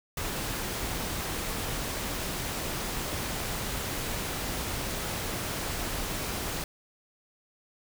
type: noise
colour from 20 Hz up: pink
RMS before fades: -33 dBFS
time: 0.17-6.64 s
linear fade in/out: 2 ms
effects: none